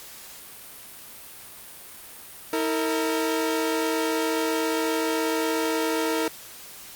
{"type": "tone pair together", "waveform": "sawtooth", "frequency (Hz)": [321.3, 458.2], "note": ["E4", "A#4"], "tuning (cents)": [-44, -30], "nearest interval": "tritone", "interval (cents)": 614, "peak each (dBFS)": -22, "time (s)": [2.53, 6.28], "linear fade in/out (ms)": 2, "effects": ["white hiss -43 dBFS RMS until 6.95 s", "Opus 48 kbps"]}